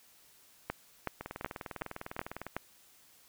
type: two click trains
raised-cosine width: 0.5 ms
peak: -24 / -18 dBFS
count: 26 / 6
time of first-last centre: 1.21-2.466 / 0.7-2.566 s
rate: 19.9 / 2.68 Hz
effects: white hiss -62 dBFS RMS until 3.28 s